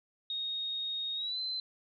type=tone with pitch glide; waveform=sine; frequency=3729 to 4067 Hz; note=A#7 to C8; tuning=0 to -50 cents; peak=-33 dBFS; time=0.3-1.6 s; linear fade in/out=2 ms; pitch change=+150 cents; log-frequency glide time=1.15-1.39 s; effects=none